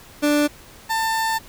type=tone pair in turn; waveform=30% pulse; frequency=294.2 / 893.4 Hz; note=D4 / A5; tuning=+3 / +26 cents; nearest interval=octave + perfect fifth; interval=1923 cents; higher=second; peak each=-13 / -17 dBFS; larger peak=first; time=0.22-0.48 / 0.89-1.39 s; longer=second; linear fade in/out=20 ms; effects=pink hiss -45 dBFS RMS until 1.48 s